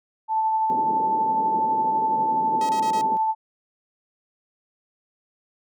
sine tone with tremolo, 880 Hz, A5, in tune, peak -18 dBFS, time 0.28-3.35 s, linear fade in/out 50 ms, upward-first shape sine, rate 12 Hz, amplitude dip 25%
pink band-pass noise, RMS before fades -34 dBFS, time 0.7-3.17 s, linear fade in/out 0 ms, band 210 to 520 Hz, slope 24 dB/octave
5% pulse tone bursts, 638 Hz, D#5, 43 cents sharp, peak -23 dBFS, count 4, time 2.61-3.013 s, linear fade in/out 2 ms, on 82 ms, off 25 ms
effects none

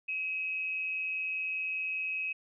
sine tone with amplitude modulation, 2550 Hz, D#7, 42 cents sharp, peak -29 dBFS, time 0.08-2.33 s, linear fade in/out 10 ms, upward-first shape sine, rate 175 Hz, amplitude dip 50%, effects none

